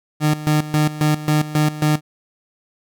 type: tone with tremolo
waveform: 30% pulse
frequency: 151.8 Hz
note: D#3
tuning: 42 cents flat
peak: -11 dBFS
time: 0.2-2.01 s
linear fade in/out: 50 ms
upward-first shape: square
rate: 3.7 Hz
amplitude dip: 80%
effects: none